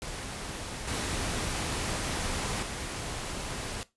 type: noise with level steps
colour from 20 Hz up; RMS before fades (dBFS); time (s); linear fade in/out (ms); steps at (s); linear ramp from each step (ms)
pink; -38 / -32 / -36; 0.02-3.83; 0; 0.87 / 2.62; 10
effects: noise-tail reverb RT60 0.2 s tail -17 dB re dry + resampled to 24000 Hz